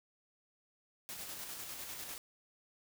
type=noise with tremolo; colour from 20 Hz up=white; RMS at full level=-44 dBFS; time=1.09-2.18 s; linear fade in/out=0 ms; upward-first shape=square; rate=10 Hz; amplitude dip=30%; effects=none